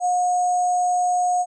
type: tone with sample-and-hold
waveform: sine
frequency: 719 Hz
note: F#5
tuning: 50 cents flat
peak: -17 dBFS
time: 0-1.46 s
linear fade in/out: 50 ms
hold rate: 7350 Hz
effects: resampled to 24000 Hz